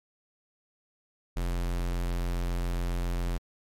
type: tone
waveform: square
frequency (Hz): 43.65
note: F1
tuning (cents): 0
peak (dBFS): -28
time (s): 1.36-3.38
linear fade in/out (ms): 10
effects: MP3 64 kbps

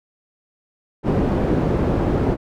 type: low-pass noise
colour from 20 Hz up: white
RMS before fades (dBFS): -19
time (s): 1.03-2.37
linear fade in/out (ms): 50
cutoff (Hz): 370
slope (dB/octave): 12
effects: none

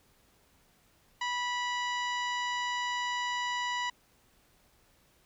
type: harmonic tone with a mistuned harmonic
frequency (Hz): 980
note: B5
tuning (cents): -14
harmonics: 1 / 2 / 3 / 4 / 5 / 6 / 7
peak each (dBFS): -33 / -35 / -39 / -44 / -49 / -51 / -49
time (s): 1.21-3.9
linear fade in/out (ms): 5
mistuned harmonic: 7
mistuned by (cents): +49
effects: pink hiss -66 dBFS RMS until 5.25 s

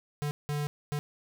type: tone bursts at uneven times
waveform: square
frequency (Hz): 146.83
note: D3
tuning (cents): 0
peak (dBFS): -30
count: 3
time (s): 0.22-0.31 / 0.49-0.67 / 0.92-0.99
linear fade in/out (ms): 0
effects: none

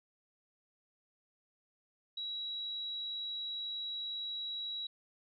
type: tone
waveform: sine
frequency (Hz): 3883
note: B7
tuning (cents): -30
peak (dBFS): -37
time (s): 2.17-4.87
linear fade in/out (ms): 5
effects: none

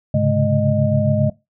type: tone cluster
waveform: sine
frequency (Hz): 103.9 / 134.7 / 142 / 211.5 / 616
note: G#2 / C#3 / C#3 / G#3 / D#5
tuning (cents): +1 / -49 / +42 / +32 / -17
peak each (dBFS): -20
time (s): 0.14-1.3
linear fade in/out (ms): 5
effects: noise-tail reverb RT60 0.2 s tail -19 dB re dry

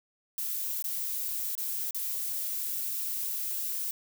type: noise with dropouts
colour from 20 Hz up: violet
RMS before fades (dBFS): -33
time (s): 0.38-3.91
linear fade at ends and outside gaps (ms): 1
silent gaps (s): 0.824-0.842 / 1.552-1.578 / 1.908-1.946
effects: none

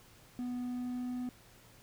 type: tone with pitch glide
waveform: triangle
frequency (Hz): 246.9 to 248.8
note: B3 to B3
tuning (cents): 0 to +13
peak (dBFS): -33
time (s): 0.39-1.29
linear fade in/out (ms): 0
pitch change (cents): +13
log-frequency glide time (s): 0.59-1.14
effects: added 115 Hz sine -65 dBFS peak until 1.82 s + pink hiss -60 dBFS RMS until 1.82 s

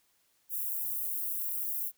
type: high-pass noise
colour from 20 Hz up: white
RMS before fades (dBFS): -34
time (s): 0.49-1.92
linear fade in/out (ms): 50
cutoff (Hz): 12000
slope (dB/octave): 24
effects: white hiss -71 dBFS RMS until 1.97 s

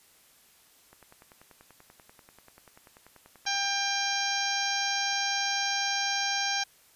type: click train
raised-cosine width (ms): 0.5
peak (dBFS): -36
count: 29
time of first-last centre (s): 0.93-3.648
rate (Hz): 10.3
type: harmonic tone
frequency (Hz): 796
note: G5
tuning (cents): +26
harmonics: 1 / 2 / 3 / 4 / 5 / 6 / 7 / 8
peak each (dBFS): -33 / -33 / -36 / -37 / -36 / -38 / -33 / -37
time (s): 3.46-6.64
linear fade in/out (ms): 10
effects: white hiss -60 dBFS RMS until 6.95 s + resampled to 32000 Hz

